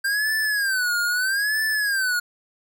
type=tone with vibrato; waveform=square; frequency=1580 Hz; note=G6; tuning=13 cents sharp; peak=-21 dBFS; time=0.04-2.2 s; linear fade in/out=10 ms; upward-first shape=sine; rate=0.78 Hz; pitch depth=180 cents each way; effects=none